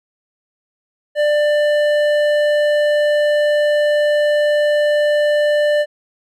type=tone with hard clipping; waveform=sine; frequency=593 Hz; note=D5; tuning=17 cents sharp; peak=-14 dBFS; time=1.15-5.86 s; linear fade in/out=50 ms; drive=10 dB; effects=none